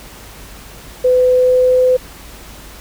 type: tone with pitch glide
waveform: sine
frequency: 504 to 507.5 Hz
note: B4 to B4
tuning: +35 to +47 cents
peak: -8 dBFS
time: 1.04-1.97 s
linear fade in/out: 10 ms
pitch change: +12 cents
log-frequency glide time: 1.31-1.84 s
effects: added 50 Hz sine -38 dBFS peak until 2.8 s + pink hiss -37 dBFS RMS until 2.8 s